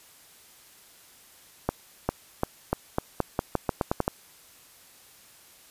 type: accelerating click train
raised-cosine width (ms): 1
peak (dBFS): -9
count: 13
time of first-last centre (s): 1.69-4.08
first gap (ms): 400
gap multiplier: 0.86
effects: white hiss -54 dBFS RMS until 5.7 s + resampled to 32000 Hz